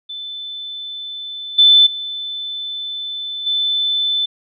sine tone with level steps, 3520 Hz, A7, in tune, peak -26 / -6 / -23 / -15 dBFS, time 0.09-4.26 s, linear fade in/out 10 ms, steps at 1.58 / 1.86 / 3.46 s, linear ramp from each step 10 ms, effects none

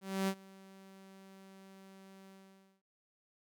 sawtooth tone with ADSR envelope, 192.7 Hz, G3, 29 cents flat, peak -26 dBFS, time 0.01-2.82 s, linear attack 270 ms, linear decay 65 ms, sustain -24 dB, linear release 530 ms, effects none

